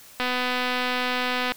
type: click train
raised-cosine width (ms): 0.3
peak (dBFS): -10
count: 331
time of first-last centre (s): 0.2-1.52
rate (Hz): 250
effects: white hiss -48 dBFS RMS until 1.56 s